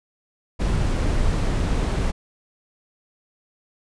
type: noise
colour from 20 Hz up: brown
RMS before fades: -21 dBFS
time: 0.59-2.12 s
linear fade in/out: 20 ms
effects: resampled to 22050 Hz